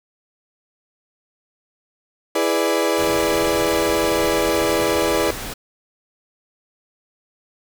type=chord; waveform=35% pulse; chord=E dominant seventh; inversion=none; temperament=equal; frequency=329.6 / 415.3 / 493.9 / 587.3 Hz; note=E4 / G#4 / B4 / D5; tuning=0 / 0 / 0 / 0 cents; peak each=-21 dBFS; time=2.35-5.31 s; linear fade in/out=5 ms
type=noise; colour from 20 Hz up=pink; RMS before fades=-30 dBFS; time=2.97-5.54 s; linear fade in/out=10 ms
effects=none